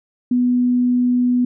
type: tone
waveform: sine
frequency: 246.9 Hz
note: B3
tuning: in tune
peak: -13 dBFS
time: 0.31-1.45 s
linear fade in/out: 5 ms
effects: none